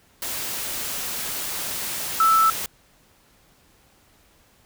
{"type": "tone in noise", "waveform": "sine", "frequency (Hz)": 1318.5, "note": "E6", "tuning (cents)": 0, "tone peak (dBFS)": -14, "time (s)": [2.2, 2.5], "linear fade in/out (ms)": 2, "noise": "white", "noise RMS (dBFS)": -29, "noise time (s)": [0.22, 2.66], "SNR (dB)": 12, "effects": ["pink hiss -58 dBFS RMS until 4.65 s"]}